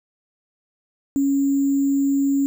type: tone with sample-and-hold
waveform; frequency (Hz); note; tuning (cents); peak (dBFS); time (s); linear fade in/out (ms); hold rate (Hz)
sine; 277.2; C#4; 0; -16; 1.16-2.46; 0; 7350
effects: none